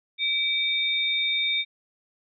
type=tone pair together; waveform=sine; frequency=2308 / 3664 Hz; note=D7 / A#7; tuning=-31 / -31 cents; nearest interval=minor sixth; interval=800 cents; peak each=-26 / -24 dBFS; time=0.18-1.65 s; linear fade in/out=50 ms; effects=none